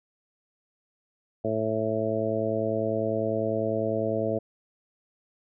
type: harmonic tone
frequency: 110 Hz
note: A2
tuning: in tune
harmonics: 1 / 2 / 3 / 4 / 5 / 6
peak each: -34 / -33 / -33 / -31 / -30 / -30 dBFS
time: 1.44-4.39 s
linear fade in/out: 10 ms
effects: none